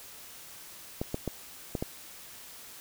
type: clicks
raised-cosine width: 2 ms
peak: -17 dBFS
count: 5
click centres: 1.015 / 1.144 / 1.277 / 1.752 / 1.825 s
effects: white hiss -48 dBFS RMS until 2.8 s